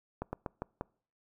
slowing click train, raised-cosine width 1 ms, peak -21 dBFS, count 5, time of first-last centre 0.22-0.81 s, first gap 110 ms, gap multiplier 1.2, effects noise-tail reverb RT60 0.5 s tail -26 dB re dry

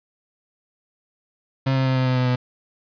35% pulse tone with pitch steps, 133.7 / 132.24 / 130.8 / 129.37 / 127.96 / 126.56 / 125.18 Hz, C3 / C3 / C3 / C3 / C3 / B2 / B2, +38 / +19 / 0 / -19 / -38 / +43 / +24 cents, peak -16 dBFS, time 1.66-2.36 s, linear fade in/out 10 ms, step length 100 ms, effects resampled to 11025 Hz + 9-bit

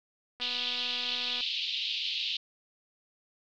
click train, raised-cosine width 0.3 ms, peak -28 dBFS, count 249, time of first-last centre 0.4-1.408 s, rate 246 Hz
white band-pass noise, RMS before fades -33 dBFS, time 0.41-2.37 s, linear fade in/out 5 ms, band 2700 to 4200 Hz, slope 48 dB/octave
effects none

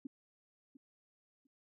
sine tone with echo, 269.9 Hz, C#4, 46 cents flat, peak -39 dBFS, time 0.05-0.07 s, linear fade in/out 5 ms, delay 700 ms, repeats 2, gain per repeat -15 dB, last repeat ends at 1.47 s, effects none

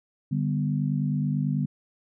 sine chord, G major, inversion second, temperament equal, 146.83 / 196 / 246.9 Hz, D3 / G3 / B3, 0 / 0 / 0 cents, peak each -25 / -29 / -30 dBFS, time 0.31-1.66 s, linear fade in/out 10 ms, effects none

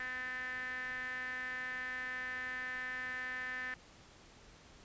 sawtooth tone with band-pass filter, 254.3 Hz, C4, 49 cents flat, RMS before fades -41 dBFS, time 0-3.74 s, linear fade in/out 2 ms, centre 1800 Hz, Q 8.8, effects pink hiss -59 dBFS RMS until 4.84 s + resampled to 16000 Hz

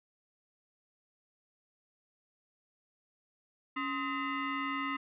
sine tone with frequency modulation, 493.9 Hz, B4, in tune, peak -32 dBFS, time 3.76-4.97 s, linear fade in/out 10 ms, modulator 771 Hz, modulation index 2.4, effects resampled to 8000 Hz

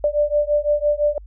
sine beating tone pair, 587.3 / 593.2 Hz, D5 / D5, 0 / +17 cents, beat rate 5.9 Hz, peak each -19 dBFS, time 0.04-1.18 s, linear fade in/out 2 ms, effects added 50 Hz sine -37 dBFS peak until 1.26 s

